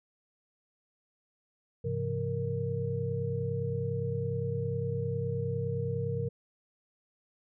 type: tone cluster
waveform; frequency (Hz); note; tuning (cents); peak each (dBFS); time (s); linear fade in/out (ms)
sine; 103.5 / 133.3 / 170.9 / 466.5; G#2 / C3 / F3 / A#4; -5 / +33 / -37 / +1; -35 / -34 / -39 / -34; 1.84-6.29; 10
effects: none